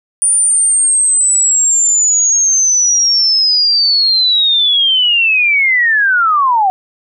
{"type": "linear sweep", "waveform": "sine", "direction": "down", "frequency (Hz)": [9397, 740], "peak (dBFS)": -8, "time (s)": [0.22, 6.7], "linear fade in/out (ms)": 0, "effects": []}